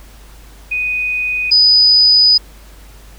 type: tone pair in turn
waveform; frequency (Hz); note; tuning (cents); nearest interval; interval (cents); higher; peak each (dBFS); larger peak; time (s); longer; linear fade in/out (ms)
sine; 2489 / 4978; D#7 / D#8; 0 / 0; octave; 1200; second; -15 / -6; second; 0.71-1.51 / 1.51-2.38; second; 10
effects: added 50 Hz sine -37 dBFS peak until 3.18 s + pink hiss -44 dBFS RMS until 3.18 s